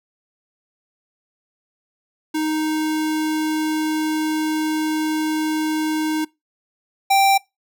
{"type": "tone pair in turn", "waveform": "square", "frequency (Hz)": [311.1, 783.9], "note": ["D#4", "G5"], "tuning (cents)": [0, 0], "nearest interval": "octave + major third", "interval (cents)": 1600, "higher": "second", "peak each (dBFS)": [-20, -13], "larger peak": "second", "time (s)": [[2.34, 6.25], [7.1, 7.38]], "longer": "first", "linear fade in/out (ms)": 10, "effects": ["noise-tail reverb RT60 0.2 s tail -22 dB re dry"]}